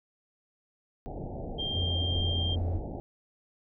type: low-pass noise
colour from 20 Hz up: pink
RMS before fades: -37 dBFS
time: 1.06-3 s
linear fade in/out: 0 ms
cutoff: 820 Hz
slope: 96 dB/octave
type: tone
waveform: sine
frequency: 3184 Hz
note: G7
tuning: 26 cents sharp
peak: -31 dBFS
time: 1.58-2.56 s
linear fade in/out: 20 ms
type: tone with vibrato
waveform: triangle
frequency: 87.31 Hz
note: F2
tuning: in tune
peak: -26 dBFS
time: 1.72-2.81 s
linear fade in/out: 50 ms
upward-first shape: triangle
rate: 2.8 Hz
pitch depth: 10 cents each way
effects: none